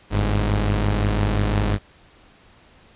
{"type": "tone pair together", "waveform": "sawtooth", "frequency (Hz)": [49.04, 103.83], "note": ["G1", "G#2"], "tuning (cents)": [1, 0], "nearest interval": "octave + minor second", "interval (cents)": 1299, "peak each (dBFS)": -17, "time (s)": [0.1, 1.79], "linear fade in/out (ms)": 50, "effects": ["pink hiss -52 dBFS RMS until 2.95 s", "resampled to 8000 Hz"]}